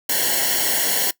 white noise with comb filter, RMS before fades -20 dBFS, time 0.09-1.11 s, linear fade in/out 5 ms, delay 0.81 ms, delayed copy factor -0.85, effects noise-tail reverb RT60 0.1 s tail -20 dB re dry

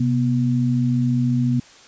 sine tone pair together, 128.8 / 243.1 Hz, C3 / B3, -27 / -27 cents, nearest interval major seventh, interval 1100 cents, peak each -19 dBFS, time 0-1.6 s, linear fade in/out 5 ms, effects white hiss -47 dBFS RMS until 1.87 s + resampled to 16000 Hz

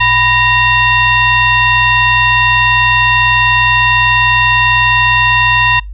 sine tone with frequency modulation, 1864.7 Hz, A#6, in tune, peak -7 dBFS, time 0-5.8 s, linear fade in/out 10 ms, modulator 876 Hz, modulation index 1.4, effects noise-tail reverb RT60 0.2 s tail -26 dB re dry + added 50 Hz sine -23 dBFS peak until 5.93 s

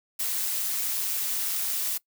blue noise with amplitude modulation, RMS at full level -26 dBFS, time 0.19-1.98 s, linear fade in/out 10 ms, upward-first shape sine, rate 198 Hz, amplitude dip 55%, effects noise-tail reverb RT60 0.1 s tail -21 dB re dry

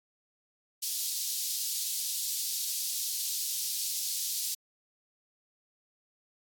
pink high-pass noise, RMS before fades -33 dBFS, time 0.82-4.55 s, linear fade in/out 10 ms, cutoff 4200 Hz, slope 24 dB/octave, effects AAC 64 kbps

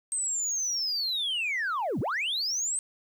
sine linear two-way sweep, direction down then up, 8372 to 92.5 to 8372 Hz, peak -25 dBFS, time 0.12-2.79 s, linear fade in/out 0 ms, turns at 2 s, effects tanh soft clip ceiling -25 dBFS + 10-bit

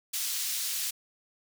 pink high-pass noise, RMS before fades -32 dBFS, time 0.13-0.91 s, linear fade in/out 10 ms, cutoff 4100 Hz, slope 12 dB/octave, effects none

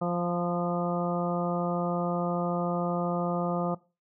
harmonic tone with a mistuned harmonic, 174.61 Hz, F3, in tune, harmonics 1 / 2 / 3 / 4 / 5 / 6 / 7, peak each -29 / -35 / -33 / -34 / -39 / -42 / -37 dBFS, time 0.01-3.75 s, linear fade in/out 10 ms, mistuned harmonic 6, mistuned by -22 cents, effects noise-tail reverb RT60 0.3 s tail -20 dB re dry

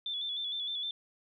sine tone with vibrato, 3475 Hz, A7, 22 cents flat, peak -33 dBFS, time 0.06-0.91 s, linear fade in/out 2 ms, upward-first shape square, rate 6.5 Hz, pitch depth 40 cents each way, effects none

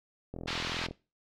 click train, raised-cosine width 2 ms, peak -26 dBFS, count 25, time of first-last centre 0.34-0.91 s, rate 42.1 Hz
white band-pass noise, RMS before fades -36 dBFS, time 0.47-0.87 s, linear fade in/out 10 ms, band 740 to 4200 Hz, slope 24 dB/octave
effects noise-tail reverb RT60 0.3 s tail -21 dB re dry

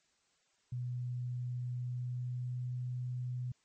sine tone with pitch glide, 123.47 to 124.62 Hz, B2 to B2, 0 to +16 cents, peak -35 dBFS, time 0.72-3.52 s, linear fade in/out 5 ms, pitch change +16 cents, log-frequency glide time 1.71-2.8 s, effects white hiss -74 dBFS RMS until 3.64 s + MP3 32 kbps

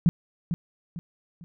sine tone with echo, 170 Hz, F3, 46 cents flat, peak -14 dBFS, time 0.06-0.09 s, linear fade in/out 0 ms, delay 450 ms, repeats 3, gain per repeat -9 dB, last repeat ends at 1.44 s, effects none

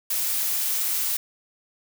blue noise, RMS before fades -25 dBFS, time 0.1-1.17 s, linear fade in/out 5 ms, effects none

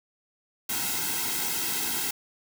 white noise with comb filter, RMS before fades -29 dBFS, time 0.69-2.11 s, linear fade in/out 5 ms, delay 1.7 ms, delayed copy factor -0.95, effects none

